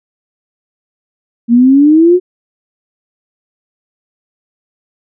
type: exponential sweep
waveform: sine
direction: up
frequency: 229.9 to 370 Hz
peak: -3 dBFS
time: 1.48-2.2 s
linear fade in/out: 50 ms
effects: none